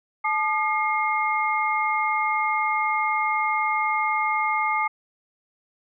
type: tone cluster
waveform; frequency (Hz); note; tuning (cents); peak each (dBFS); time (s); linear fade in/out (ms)
sine; 864 / 1212 / 2134; A5 / D#6 / C7; -32 / -46 / +34; -25; 0.24-4.88; 10
effects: none